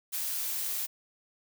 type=noise; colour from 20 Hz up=blue; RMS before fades=-33 dBFS; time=0.12-0.87 s; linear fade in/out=20 ms; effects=none